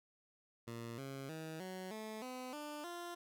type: tone with pitch steps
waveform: 15% pulse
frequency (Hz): 116.54 / 136.21 / 159.2 / 186.07 / 217.5 / 254.2 / 297.1 / 347.2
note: A#2 / C#3 / D#3 / F#3 / A3 / C4 / D4 / F4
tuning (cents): 0 / -30 / +40 / +10 / -20 / -50 / +20 / -10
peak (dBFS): -38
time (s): 0.67-3.15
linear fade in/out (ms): 10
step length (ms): 310
effects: none